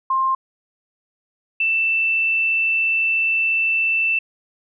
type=tone pair in turn; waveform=sine; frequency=1057 / 2663 Hz; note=C6 / E7; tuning=+17 / +17 cents; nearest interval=octave + major third; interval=1600 cents; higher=second; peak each=-16 dBFS; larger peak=neither; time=0.1-0.35 / 1.6-4.19 s; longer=second; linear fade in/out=5 ms; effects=none